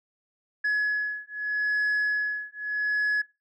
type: beating tone pair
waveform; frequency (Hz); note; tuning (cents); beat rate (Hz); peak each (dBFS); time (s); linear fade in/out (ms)
sine; 1692 / 1692.8; G#6 / G#6; +32 / +33; 0.8; -26; 0.64-3.22; 10
effects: noise-tail reverb RT60 0.3 s tail -25 dB re dry + tanh soft clip ceiling -21 dBFS